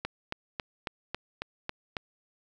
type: click train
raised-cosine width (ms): 0.3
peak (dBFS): -16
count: 8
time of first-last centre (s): 0.05-1.968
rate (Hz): 3.65
effects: none